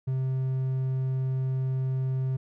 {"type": "tone", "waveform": "triangle", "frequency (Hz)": 131.2, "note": "C3", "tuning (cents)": 5, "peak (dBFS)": -23, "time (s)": [0.07, 2.37], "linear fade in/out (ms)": 10, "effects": []}